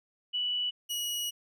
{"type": "tone pair in turn", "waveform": ["sine", "sawtooth"], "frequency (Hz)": [2956, 2910], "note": ["F#7", "F#7"], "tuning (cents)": [-2, -29], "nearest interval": "unison", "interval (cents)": 27, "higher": "first", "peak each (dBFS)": -28, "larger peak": "neither", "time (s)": [[0.33, 0.71], [0.89, 1.31]], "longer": "second", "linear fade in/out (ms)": 20, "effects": []}